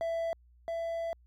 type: tone pair in turn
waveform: triangle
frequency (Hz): 664 / 666.8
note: E5 / E5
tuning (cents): +12 / +20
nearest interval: unison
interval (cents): 8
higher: second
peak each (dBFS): -28 / -30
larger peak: first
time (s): 0.01-0.33 / 0.68-1.13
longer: second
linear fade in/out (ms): 0
effects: added 60 Hz sine -58 dBFS peak until 1.26 s